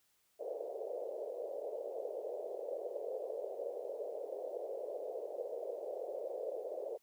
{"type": "band-pass noise", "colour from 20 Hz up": "white", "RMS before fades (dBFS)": -42, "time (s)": [0.39, 6.98], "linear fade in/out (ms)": 20, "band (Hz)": [440, 590], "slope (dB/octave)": 48, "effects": ["white hiss -75 dBFS RMS until 7.02 s"]}